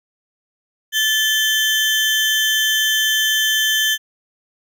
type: tone pair together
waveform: 35% pulse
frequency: 1746 / 3108 Hz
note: A6 / G7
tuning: -14 / -16 cents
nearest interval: minor seventh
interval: 998 cents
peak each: -16 dBFS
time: 0.92-3.98 s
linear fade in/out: 50 ms
effects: none